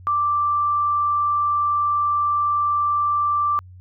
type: tone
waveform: sine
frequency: 1174.7 Hz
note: D6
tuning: in tune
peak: -17 dBFS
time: 0.07-3.59 s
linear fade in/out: 0 ms
effects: added 91 Hz sine -40 dBFS peak until 3.8 s